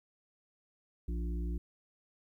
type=harmonic tone; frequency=58.27 Hz; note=A#1; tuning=in tune; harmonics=1 / 3 / 5 / 6; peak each=-33 / -43 / -47 / -49 dBFS; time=1.08-1.58 s; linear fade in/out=5 ms; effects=12-bit